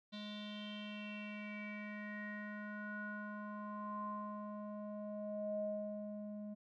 square tone with low-pass filter sweep, 209 Hz, G#3, 11 cents sharp, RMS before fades -45 dBFS, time 0.12-6.55 s, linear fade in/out 20 ms, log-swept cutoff 3800 to 460 Hz, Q 8.3, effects none

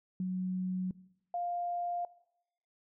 sine tone pair in turn, 184.6 / 700.8 Hz, F#3 / F5, -4 / +6 cents, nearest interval octave + major seventh, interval 2310 cents, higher second, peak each -31 / -32 dBFS, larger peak first, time 0.2-0.91 / 1.34-2.05 s, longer neither, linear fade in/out 2 ms, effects noise-tail reverb RT60 0.8 s tail -20 dB re dry

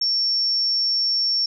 sine tone, 5460 Hz, F8, 40 cents flat, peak -18 dBFS, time 0.01-1.46 s, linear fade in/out 5 ms, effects none

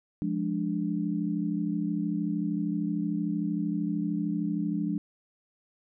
sine chord, D diminished, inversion first, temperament equal, 174.61 / 207.7 / 293.7 Hz, F3 / Ab3 / D4, 0 / 0 / 0 cents, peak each -31 dBFS, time 0.22-4.98 s, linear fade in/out 0 ms, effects none

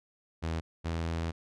sawtooth tone pair in turn, 81.6 / 82.69 Hz, E2 / E2, -17 / +6 cents, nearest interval unison, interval 23 cents, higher second, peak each -27 dBFS, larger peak neither, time 0.42-0.61 / 0.84-1.32 s, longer second, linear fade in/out 20 ms, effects low-pass 6000 Hz 12 dB/octave

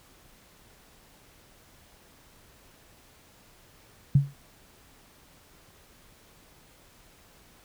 sine tone with exponential decay, 140 Hz, C#3, 18 cents sharp, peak -12 dBFS, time 4.15-4.34 s, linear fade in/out 5 ms, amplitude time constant 40 ms, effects pink hiss -57 dBFS RMS until 7.64 s

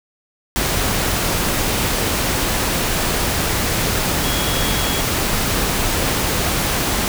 sine tone in noise, 3322 Hz, G#7, in tune, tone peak -27 dBFS, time 4.24-5.01 s, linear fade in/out 0 ms, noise pink, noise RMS -19 dBFS, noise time 0.56-7.08 s, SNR -11 dB, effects none

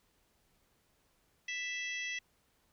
harmonic tone, 659.3 Hz, E5, in tune, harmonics 3 / 4 / 5 / 6 / 7 / 8 / 9, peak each -39 / -41 / -45 / -57 / -58 / -54 / -48 dBFS, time 1.48-2.19 s, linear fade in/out 5 ms, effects pink hiss -73 dBFS RMS until 2.72 s

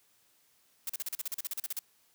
blue noise bursts, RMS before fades -35 dBFS, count 15, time 0.87-1.791 s, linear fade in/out 2 ms, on 25 ms, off 39 ms, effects white hiss -68 dBFS RMS until 2.14 s + high-pass 60 Hz 12 dB/octave

